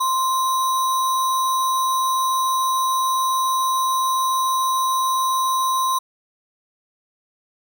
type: tone with sample-and-hold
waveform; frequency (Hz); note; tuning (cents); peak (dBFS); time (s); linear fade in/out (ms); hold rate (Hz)
sine; 1046.5; C6; 0; -17; 0-5.99; 10; 4900
effects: none